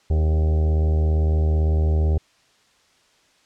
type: harmonic tone with a mistuned harmonic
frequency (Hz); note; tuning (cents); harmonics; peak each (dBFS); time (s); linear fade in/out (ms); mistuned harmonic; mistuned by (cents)
77.78; D#2; 0; 1 / 2 / 3 / 4 / 5 / 6 / 7 / 8 / 9 / 10; -16 / -29 / -38 / -38 / -32 / -41 / -38 / -43 / -44 / -43; 0.1-2.18; 5; 5; +26
effects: white hiss -59 dBFS RMS until 3.45 s + low-pass 6000 Hz 12 dB/octave